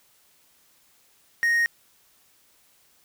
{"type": "tone with quantisation", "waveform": "triangle", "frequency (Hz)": 1864.7, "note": "A#6", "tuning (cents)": 0, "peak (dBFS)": -17, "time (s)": [1.43, 1.66], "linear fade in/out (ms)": 0, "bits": 7, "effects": ["white hiss -61 dBFS RMS until 3.04 s"]}